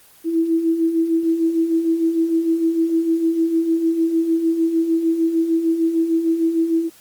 sine beating tone pair, 323.5 / 330.1 Hz, E4 / E4, -32 / +2 cents, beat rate 6.6 Hz, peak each -24 / -16 dBFS, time 0.24-6.9 s, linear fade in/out 50 ms, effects white hiss -49 dBFS RMS until 7 s + Opus 24 kbps

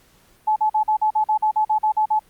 sine tone bursts, 860 Hz, A5, 40 cents flat, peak -15 dBFS, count 13, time 0.47-2.194 s, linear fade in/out 10 ms, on 92 ms, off 44 ms, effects pink hiss -56 dBFS RMS until 2.29 s + Opus 48 kbps

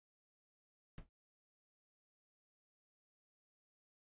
brown noise with exponential decay, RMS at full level -42 dBFS, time 0.98-1.09 s, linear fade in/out 0 ms, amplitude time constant 22 ms, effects resampled to 8000 Hz

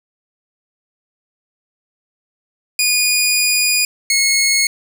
15% pulse tone pair in turn, 2454 / 2177 Hz, D#7 / C#7, -25 / -32 cents, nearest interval major second, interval 207 cents, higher first, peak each -6 dBFS, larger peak neither, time 2.79-3.85 / 4.1-4.67 s, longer first, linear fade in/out 2 ms, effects none

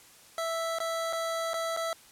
25% pulse tone with dropouts, 659.3 Hz, E5, in tune, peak -26 dBFS, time 0.38-1.93 s, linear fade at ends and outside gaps 1 ms, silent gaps 0.786-0.802 / 1.127-1.131 / 1.534-1.541 / 1.765-1.772 s, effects white hiss -55 dBFS RMS until 2.11 s + low-pass 12000 Hz 12 dB/octave

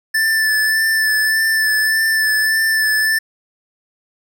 square tone with vibrato, 1759 Hz, A6, 1 cent flat, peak -14 dBFS, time 0.14-3.19 s, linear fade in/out 10 ms, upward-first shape sine, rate 1.7 Hz, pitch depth 20 cents each way, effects none

